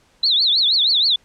sine tone with vibrato, 3911 Hz, B7, 18 cents flat, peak -13 dBFS, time 0.23-1.16 s, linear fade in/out 5 ms, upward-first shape triangle, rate 6.3 Hz, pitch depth 270 cents each way, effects pink hiss -57 dBFS RMS until 1.24 s + low-pass 8000 Hz 12 dB/octave

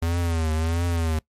square tone with vibrato, 82.41 Hz, E2, in tune, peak -22 dBFS, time 0.02-1.19 s, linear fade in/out 5 ms, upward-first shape triangle, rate 1.5 Hz, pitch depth 100 cents each way, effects noise-tail reverb RT60 0.1 s tail -21 dB re dry + MP3 64 kbps

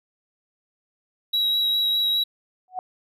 triangle tone with vibrato, 3866 Hz, B7, 38 cents flat, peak -18 dBFS, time 1.33-2.24 s, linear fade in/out 10 ms, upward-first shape sine, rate 4.9 Hz, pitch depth 13 cents each way
sine tone with exponential growth, 740 Hz, F#5, in tune, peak -22 dBFS, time 2.68-2.79 s, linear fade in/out 1 ms, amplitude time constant 22 ms
effects none

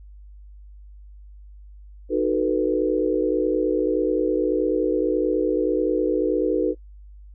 sine chord, B dominant seventh, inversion first, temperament just, 308.7 / 370.4 / 444.5 / 493.9 Hz, D#4 / F#4 / A4 / B4, -14 / +2 / +18 / 0 cents, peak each -24 dBFS, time 2.09-6.75 s, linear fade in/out 50 ms, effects noise-tail reverb RT60 0.1 s tail -23 dB re dry + added 50 Hz sine -41 dBFS peak until 7.34 s

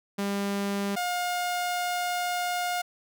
sawtooth tone pair in turn, 200 / 712.7 Hz, G3 / F5, +35 / +35 cents, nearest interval octave + minor seventh, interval 2200 cents, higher second, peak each -23 / -23 dBFS, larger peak neither, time 0.18-0.96 / 0.96-2.82 s, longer second, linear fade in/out 10 ms, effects none

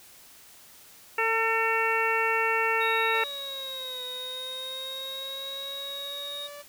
harmonic tone, 450 Hz, A4, 39 cents sharp, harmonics 1 / 2 / 3 / 4 / 5 / 6, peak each -30 / -30 / -30 / -30 / -30 / -30 dBFS, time 1.18-3.24 s, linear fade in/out 5 ms
triangle tone with vibrato, 3770 Hz, A#7, 19 cents sharp, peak -33 dBFS, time 2.8-6.48 s, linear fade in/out 20 ms, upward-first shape sine, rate 0.45 Hz, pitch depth 17 cents each way
sawtooth linear two-way sweep, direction down then up, 582 to 500 to 582 Hz, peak -37 dBFS, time 3.13-6.63 s, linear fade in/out 20 ms, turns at 4.03 s
effects white hiss -52 dBFS RMS until 6.68 s

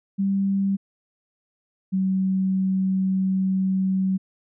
sine tone pair in turn, 196 / 189.65 Hz, G3 / F#3, 0 / +43 cents, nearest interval minor second, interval 57 cents, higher first, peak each -19 dBFS, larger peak neither, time 0.18-0.77 / 1.92-4.18 s, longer second, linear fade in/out 20 ms, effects none

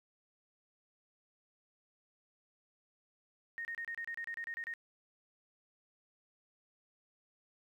sine tone bursts, 1853 Hz, A#6, 11 cents flat, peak -38 dBFS, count 12, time 3.58-4.738 s, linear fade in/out 0 ms, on 69 ms, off 30 ms, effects 12-bit

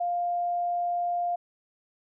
sine tone, 701 Hz, F5, 6 cents sharp, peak -25 dBFS, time 0-1.36 s, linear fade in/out 10 ms, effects none

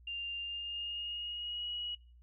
sine tone with pitch glide, 2794 to 2909 Hz, F7 to F#7, 0 to -30 cents, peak -37 dBFS, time 0.07-1.95 s, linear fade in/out 5 ms, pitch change +70 cents, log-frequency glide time 0.39-1.67 s, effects noise-tail reverb RT60 0.4 s tail -21 dB re dry + added 60 Hz sine -56 dBFS peak until 2.22 s

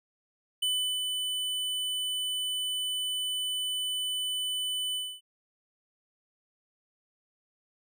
square tone with ADSR envelope, 3000 Hz, F#7, 23 cents sharp, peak -26 dBFS, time 0.62-5.21 s, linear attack 8 ms, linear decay 370 ms, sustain -4 dB, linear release 260 ms, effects none

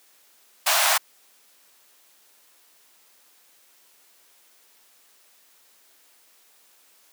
pink high-pass noise, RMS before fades -20 dBFS, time 0.66-0.98 s, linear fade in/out 10 ms, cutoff 610 Hz, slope 96 dB/octave, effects white hiss -58 dBFS RMS until 7.12 s + high-pass 300 Hz 12 dB/octave

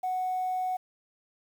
sine tone, 740 Hz, F#5, in tune, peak -26 dBFS, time 0.03-0.77 s, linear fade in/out 10 ms, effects tanh soft clip ceiling -24 dBFS + 9-bit

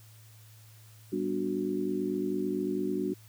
sine chord, G major seventh, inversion none, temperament just, 196 / 245 / 294 / 367.5 Hz, G3 / B3 / D4 / F#4, 0 / -14 / +2 / -12 cents, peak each -35 / -37 / -33 / -32 dBFS, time 1.12-3.14 s, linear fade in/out 10 ms, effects added 109 Hz sine -52 dBFS peak until 3.28 s + white hiss -59 dBFS RMS until 3.28 s

